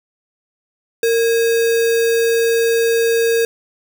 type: tone with sample-and-hold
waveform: sine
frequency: 460.3 Hz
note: A#4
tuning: 22 cents flat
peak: -12 dBFS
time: 1.03-3.45 s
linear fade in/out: 2 ms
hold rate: 2100 Hz
effects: none